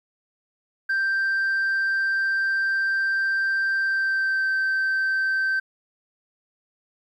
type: tone with pitch glide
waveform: sine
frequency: 1571 to 1553 Hz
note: G6 to G6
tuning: +3 to -17 cents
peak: -18 dBFS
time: 0.89-5.6 s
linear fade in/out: 10 ms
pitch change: -20 cents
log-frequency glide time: 3.79-4.49 s
effects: tanh soft clip ceiling -19 dBFS + 10-bit